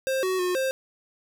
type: tone with pitch steps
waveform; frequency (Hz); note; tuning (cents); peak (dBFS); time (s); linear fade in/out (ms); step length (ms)
square; 529 / 373.6 / 361.4 / 528; C5 / F#4 / F#4 / C5; +19 / +17 / -41 / +16; -24; 0.07-0.71; 0; 160
effects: none